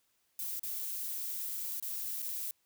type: noise with dropouts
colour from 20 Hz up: violet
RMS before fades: -38 dBFS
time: 0.39-2.51 s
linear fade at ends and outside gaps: 1 ms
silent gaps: 0.595-0.633 / 1.8-1.825 / 2.22-2.225 s
effects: white hiss -75 dBFS RMS until 2.65 s